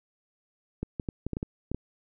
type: clicks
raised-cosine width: 3 ms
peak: -18 dBFS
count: 9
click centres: 0.83 / 0.998 / 1.088 / 1.266 / 1.333 / 1.369 / 1.429 / 1.716 / 1.746 s
effects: none